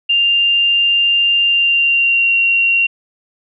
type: tone with pitch glide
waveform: sine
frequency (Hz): 2794 to 2752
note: F7 to F7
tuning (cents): 0 to -26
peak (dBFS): -10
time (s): 0.09-2.87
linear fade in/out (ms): 10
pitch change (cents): -26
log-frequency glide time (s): 1.45-2.34
effects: none